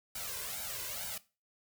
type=noise with flanger; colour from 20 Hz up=white; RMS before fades=-40 dBFS; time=0.15-1.18 s; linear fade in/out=5 ms; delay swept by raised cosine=1.3 to 2 ms; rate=2.2 Hz; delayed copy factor=+1; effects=noise-tail reverb RT60 0.3 s tail -18 dB re dry